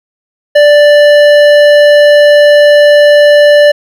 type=tone with hard clipping; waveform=triangle; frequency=587.3 Hz; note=D5; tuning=in tune; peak=-3 dBFS; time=0.55-3.72 s; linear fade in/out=10 ms; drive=16 dB; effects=none